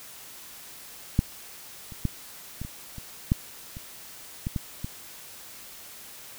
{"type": "clicks", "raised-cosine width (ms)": 5, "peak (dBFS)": [-7, -29, -12, -21, -24, -26, -8, -26, -16, -15, -19], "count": 11, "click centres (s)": [1.191, 1.922, 2.053, 2.616, 2.649, 2.983, 3.319, 3.769, 4.469, 4.562, 4.845], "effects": ["white hiss -45 dBFS RMS until 6.38 s"]}